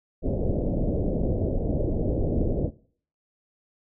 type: low-pass noise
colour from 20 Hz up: pink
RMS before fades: -25 dBFS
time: 0.22-2.71 s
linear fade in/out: 50 ms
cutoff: 610 Hz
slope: 48 dB/octave
effects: noise-tail reverb RT60 0.5 s tail -20 dB re dry